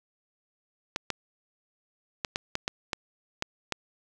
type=clicks; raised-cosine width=0.2 ms; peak=-11 dBFS; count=9; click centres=0.961 / 1.103 / 2.248 / 2.359 / 2.554 / 2.679 / 2.932 / 3.424 / 3.723 s; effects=none